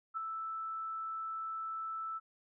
sine tone with ADSR envelope, 1318.5 Hz, E6, in tune, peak -32 dBFS, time 0.14-2.2 s, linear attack 33 ms, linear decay 4 ms, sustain -5 dB, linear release 31 ms, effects none

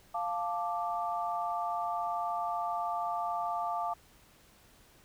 sine chord, D minor, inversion first, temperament equal, 698.5 / 880 / 1174.7 Hz, F5 / A5 / D6, 0 / 0 / 0 cents, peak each -34 / -36 / -36 dBFS, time 0.14-3.94 s, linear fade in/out 10 ms, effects pink hiss -61 dBFS RMS until 5.04 s

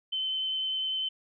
sine tone with vibrato, 3066 Hz, G7, 39 cents flat, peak -28 dBFS, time 0.12-1.09 s, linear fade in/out 10 ms, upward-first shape triangle, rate 10 Hz, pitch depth 9 cents each way, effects none

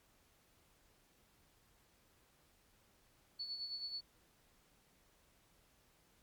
sine tone with tremolo, 4435 Hz, C#8, in tune, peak -39 dBFS, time 3.39-4.01 s, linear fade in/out 10 ms, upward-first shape sine, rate 9.3 Hz, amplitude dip 55%, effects pink hiss -71 dBFS RMS until 6.22 s + MP3 96 kbps

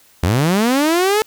sawtooth linear sweep, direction up, 77.1 to 440 Hz, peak -9 dBFS, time 0.23-1.22 s, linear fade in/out 0 ms, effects white hiss -51 dBFS RMS until 1.26 s

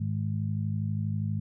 harmonic tone, 52.4 Hz, G#1, 16 cents sharp, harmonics 2 / 3 / 4, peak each -29 / -33 / -35 dBFS, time 0-1.4 s, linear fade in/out 10 ms, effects none

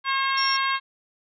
harmonic tone, 539 Hz, C#5, 49 cents flat, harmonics 2 / 3 / 4 / 5 / 6 / 7 / 8, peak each -24 / -28 / -30 / -32 / -34 / -35 / -36 dBFS, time 0.04-0.8 s, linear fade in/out 50 ms
sine tone, 5530 Hz, F8, 18 cents flat, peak -24 dBFS, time 0.37-0.57 s, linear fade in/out 10 ms
effects none

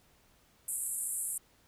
pink band-pass noise, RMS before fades -36 dBFS, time 0.68-1.38 s, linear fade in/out 5 ms, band 7800 to 12000 Hz, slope 96 dB/octave, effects pink hiss -66 dBFS RMS until 1.67 s

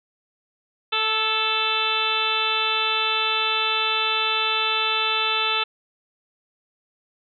harmonic tone with a mistuned harmonic, 440 Hz, A4, in tune, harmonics 1 / 2 / 3 / 4 / 5 / 6 / 7 / 8 / 9, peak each -33 / -30 / -26 / -35 / -35 / -25 / -30 / -26 / -32 dBFS, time 0.92-5.64 s, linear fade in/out 10 ms, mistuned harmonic 4, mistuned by -29 cents, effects none

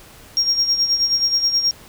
sine tone with tremolo, 5580 Hz, F8, 2 cents flat, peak -11 dBFS, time 0.37-1.71 s, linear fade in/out 0 ms, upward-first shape sine, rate 9.4 Hz, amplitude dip 70%, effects tanh soft clip ceiling -11 dBFS + pink hiss -44 dBFS RMS until 1.88 s

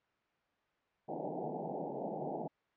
white band-pass noise, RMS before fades -40 dBFS, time 1.08-2.48 s, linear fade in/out 10 ms, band 140 to 850 Hz, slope 96 dB/octave, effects white hiss -75 dBFS RMS until 2.76 s + low-pass 2000 Hz 12 dB/octave

